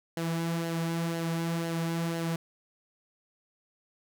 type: tone with flanger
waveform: sawtooth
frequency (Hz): 166.4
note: E3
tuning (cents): +17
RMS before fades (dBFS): -31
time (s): 0.17-2.36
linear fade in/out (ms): 2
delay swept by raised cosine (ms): 0.82 to 4.42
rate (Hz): 2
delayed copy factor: -0.5
effects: none